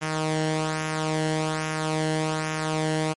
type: tone with flanger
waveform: sawtooth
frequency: 156.5 Hz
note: D#3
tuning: 10 cents sharp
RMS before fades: -26 dBFS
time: 0.01-3.14 s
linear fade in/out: 20 ms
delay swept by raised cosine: 0.23 to 0.83 ms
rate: 1.2 Hz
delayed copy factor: -0.6
effects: low-pass 12000 Hz 12 dB/octave + MP3 48 kbps